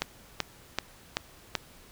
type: click train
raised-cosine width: 0.2 ms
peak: -9 dBFS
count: 5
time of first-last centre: 0.02-1.553 s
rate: 2.61 Hz
effects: pink hiss -54 dBFS RMS until 1.91 s